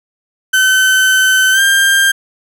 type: tone with pitch glide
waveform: 35% pulse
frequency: 1528 to 1592.9 Hz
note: G6 to G6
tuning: -45 to +27 cents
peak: -6 dBFS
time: 0.53-2.12 s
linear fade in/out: 10 ms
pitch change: +72 cents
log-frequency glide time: 1.52-1.61 s
effects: none